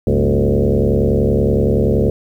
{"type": "tone with frequency modulation", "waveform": "sine", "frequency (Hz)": 155.56, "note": "D#3", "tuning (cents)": 0, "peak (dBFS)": -11, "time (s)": [0.07, 2.1], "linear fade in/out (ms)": 2, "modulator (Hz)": 70.6, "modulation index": 5.3, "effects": ["8-bit"]}